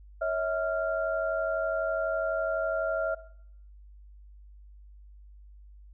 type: tone cluster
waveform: sine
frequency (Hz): 555 / 647 / 1388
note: C#5 / E5 / F6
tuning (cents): +2 / -32 / -11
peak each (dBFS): -33 / -28 / -33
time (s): 0.21-3.15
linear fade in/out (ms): 10
effects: noise-tail reverb RT60 0.7 s tail -18 dB re dry + added 50 Hz sine -48 dBFS peak until 5.93 s